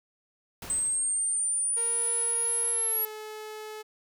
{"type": "noise with exponential decay", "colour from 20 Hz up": "pink", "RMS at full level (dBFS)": -39, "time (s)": [0.62, 1.41], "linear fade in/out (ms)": 2, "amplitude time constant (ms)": 170}
{"type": "exponential sweep", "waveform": "sine", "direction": "up", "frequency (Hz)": [8160, 11430], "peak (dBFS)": -25, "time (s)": [0.7, 3.05], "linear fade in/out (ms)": 0}
{"type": "tone with pitch glide", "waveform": "sawtooth", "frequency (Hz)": [466.2, 430], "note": ["A#4", "A4"], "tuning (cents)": [0, -40], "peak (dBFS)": -34, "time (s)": [1.76, 3.83], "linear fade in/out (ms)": 20, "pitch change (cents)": -140, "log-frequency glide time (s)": [2.7, 3.09]}
{"effects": []}